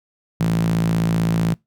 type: tone with high-pass filter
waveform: sawtooth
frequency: 55.7 Hz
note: A1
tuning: 22 cents sharp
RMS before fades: -19 dBFS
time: 0.4-1.54 s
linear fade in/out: 0 ms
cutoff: 150 Hz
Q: 8.6
effects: noise-tail reverb RT60 0.2 s tail -25 dB re dry